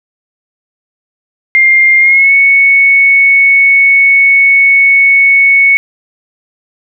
sine tone with pitch glide, 2111 to 2215 Hz, C7 to C#7, +15 to -2 cents, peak -3 dBFS, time 1.55-5.77 s, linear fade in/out 0 ms, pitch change +83 cents, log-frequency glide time 1.99-2.33 s, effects none

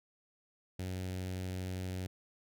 sawtooth tone with notch filter, 92.5 Hz, F#2, in tune, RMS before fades -39 dBFS, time 0.79-2.07 s, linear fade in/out 5 ms, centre 1100 Hz, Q 1.1, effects none

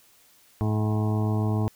harmonic tone with a mistuned harmonic, 107.4 Hz, A2, 41 cents flat, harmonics 1 / 2 / 3 / 4 / 6 / 7 / 8 / 9 / 10, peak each -23 / -29 / -33 / -35 / -39 / -40 / -41 / -42 / -43 dBFS, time 0.61-1.68 s, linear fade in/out 0 ms, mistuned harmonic 8, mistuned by -53 cents, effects white hiss -58 dBFS RMS until 1.75 s

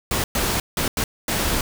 pink noise bursts at uneven times, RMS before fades -22 dBFS, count 5, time 0.11-0.24 / 0.35-0.6 / 0.77-0.88 / 0.97-1.04 / 1.28-1.61 s, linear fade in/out 2 ms, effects none

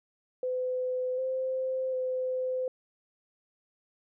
sine tone with pitch steps, 507 / 520 / 512 Hz, B4 / C5 / C5, +45 / -11 / -38 cents, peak -28 dBFS, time 0.43-2.68 s, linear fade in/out 2 ms, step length 750 ms, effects none

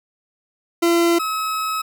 40% pulse tone pair in turn, 340 / 1283.7 Hz, F4 / E6, -46 / -46 cents, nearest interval octave + major seventh, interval 2300 cents, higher second, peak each -13 / -20 dBFS, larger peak first, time 0.82-1.19 / 1.19-1.82 s, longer second, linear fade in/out 10 ms, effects none

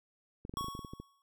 clicks, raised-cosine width 3 ms, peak -30 dBFS, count 12, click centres 0.451 / 0.495 / 0.539 / 0.572 / 0.61 / 0.644 / 0.684 / 0.751 / 0.792 / 0.848 / 0.935 / 1 s
square tone with exponential decay, 1111 Hz, C#6, 4 cents sharp, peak -34 dBFS, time 0.57-1.22 s, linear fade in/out 1 ms, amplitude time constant 140 ms
effects none

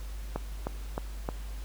click train, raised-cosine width 1 ms, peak -17 dBFS, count 4, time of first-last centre 0.36-1.289 s, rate 3.23 Hz, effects added 50 Hz sine -36 dBFS peak until 1.64 s + pink hiss -51 dBFS RMS until 1.64 s

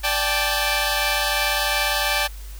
10% pulse chord, D suspended fourth, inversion none, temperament equal with one note detuned, 587.3 / 784 / 870.9 Hz, D5 / G5 / A5, 0 / 0 / -18 cents, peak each -16 dBFS, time 0.03-2.28 s, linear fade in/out 20 ms, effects added 50 Hz sine -33 dBFS peak until 2.59 s + white hiss -46 dBFS RMS until 2.59 s

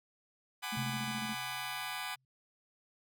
15% pulse chord, G# half-diminished seventh, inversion third, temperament just, 747.5 / 830.6 / 996.7 / 1196.1 Hz, F#5 / G#5 / B5 / D6, +17 / 0 / +16 / +31 cents, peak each -37 dBFS, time 0.62-2.16 s, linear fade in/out 20 ms
sine tone with tremolo, 218.2 Hz, A3, 14 cents flat, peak -37 dBFS, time 0.72-1.35 s, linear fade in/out 10 ms, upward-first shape square, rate 14 Hz, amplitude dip 55%
sine tone with exponential decay, 130.81 Hz, C3, in tune, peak -35 dBFS, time 0.77-2.25 s, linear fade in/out 2 ms, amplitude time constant 320 ms
effects none

